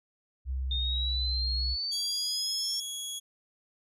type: tone with pitch glide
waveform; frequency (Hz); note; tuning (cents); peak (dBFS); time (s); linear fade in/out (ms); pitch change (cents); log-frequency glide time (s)
sine; 65.41 to 63.73; C2 to C2; 0 to -45; -29; 0.45-1.77; 50; -45; 0.64-1.07
type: exponential sweep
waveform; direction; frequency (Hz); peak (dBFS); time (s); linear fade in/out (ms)
sine; up; 3636 to 5460; -30; 0.71-2.8; 2
type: tone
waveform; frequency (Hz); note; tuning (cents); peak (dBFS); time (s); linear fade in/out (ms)
20% pulse; 3338; G#7; +8; -29; 1.91-3.2; 20
effects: none